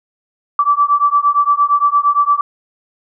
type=beating tone pair; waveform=sine; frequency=1155 / 1163.7 Hz; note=D6 / D6; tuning=-29 / -16 cents; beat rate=8.7 Hz; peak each=-13 dBFS; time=0.59-2.41 s; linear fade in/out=2 ms; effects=none